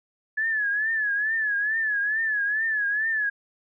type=tone with vibrato; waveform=sine; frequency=1715 Hz; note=A6; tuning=45 cents flat; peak=-22 dBFS; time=0.37-3.3 s; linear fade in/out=10 ms; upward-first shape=triangle; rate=2.3 Hz; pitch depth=110 cents each way; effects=none